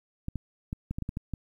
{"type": "clicks", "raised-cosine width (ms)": 5, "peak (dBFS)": -20, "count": 9, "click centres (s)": [0.284, 0.357, 0.729, 0.91, 0.985, 1.023, 1.091, 1.171, 1.337], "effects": ["10-bit"]}